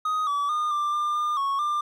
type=tone with pitch steps; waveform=triangle; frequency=1250 / 1147 / 1218 / 1184 / 1197 / 1205 / 1105 / 1193 Hz; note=D#6 / D6 / D#6 / D6 / D6 / D6 / C#6 / D6; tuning=+8 / -41 / -37 / +14 / +33 / +44 / -6 / +27 cents; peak=-21 dBFS; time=0.05-1.81 s; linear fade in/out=5 ms; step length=220 ms; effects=none